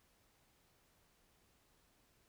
silence, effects pink hiss -73 dBFS RMS until 2.28 s

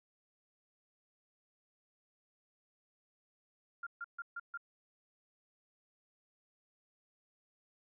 sine tone bursts, 1397 Hz, F6, in tune, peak -39 dBFS, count 5, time 3.83-4.575 s, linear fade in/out 5 ms, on 37 ms, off 140 ms, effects none

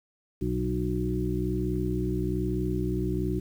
harmonic tone with a mistuned harmonic, 61.2 Hz, B1, 15 cents flat, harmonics 1 / 2 / 3 / 5 / 6, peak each -32 / -32 / -32 / -32 / -32 dBFS, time 0.41-3.4 s, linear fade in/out 10 ms, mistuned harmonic 3, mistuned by +20 cents, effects 9-bit

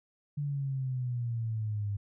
sine exponential sweep, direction down, 146.83 to 100.1 Hz, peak -30 dBFS, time 0.37-1.97 s, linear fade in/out 10 ms, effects none

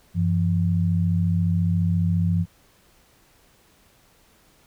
sine tone pair together, 95.2 / 169.63 Hz, F#2 / E3, +50 / +50 cents, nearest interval minor seventh, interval 1000 cents, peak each -21 dBFS, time 0.14-2.46 s, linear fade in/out 50 ms, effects pink hiss -58 dBFS RMS until 4.66 s

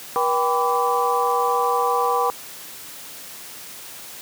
sine tone cluster, 481.7 / 785 / 1002 / 1159 Hz, B4 / G5 / B5 / D6, -43 / +2 / +25 / -23 cents, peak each -23 dBFS, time 0.16-2.3 s, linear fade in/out 0 ms, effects white hiss -38 dBFS RMS until 4.21 s + high-pass 100 Hz 12 dB/octave

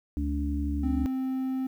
harmonic tone, 72 Hz, D2, 34 cents flat, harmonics 1 / 3 / 4, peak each -28 / -37 / -31 dBFS, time 0.17-1.06 s, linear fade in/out 0 ms
triangle tone, 261.6 Hz, C4, in tune, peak -25 dBFS, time 0.83-1.67 s, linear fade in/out 5 ms
effects 10-bit

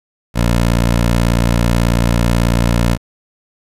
15% pulse tone, 58.27 Hz, A#1, in tune, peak -5 dBFS, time 0.34-2.98 s, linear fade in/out 50 ms, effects resampled to 32000 Hz + 7-bit

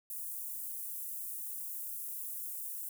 white high-pass noise, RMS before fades -41 dBFS, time 0.1-2.89 s, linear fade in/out 2 ms, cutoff 9600 Hz, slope 24 dB/octave, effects none

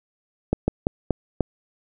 slowing click train, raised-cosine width 2 ms, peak -6 dBFS, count 5, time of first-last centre 0.53-1.407 s, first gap 150 ms, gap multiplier 1.26, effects none

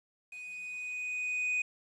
triangle tone with level ramp, 2489 Hz, D#7, in tune, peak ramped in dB -41 to -26 dBFS, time 0.32-1.62 s, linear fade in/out 5 ms, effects resampled to 24000 Hz + 10-bit

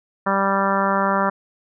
harmonic tone, 196 Hz, G3, in tune, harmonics 1 / 2 / 3 / 4 / 5 / 6 / 7 / 8 / 9, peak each -24 / -29 / -24 / -27 / -23 / -24 / -25 / -31 / -31 dBFS, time 0.26-1.3 s, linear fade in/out 10 ms, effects none

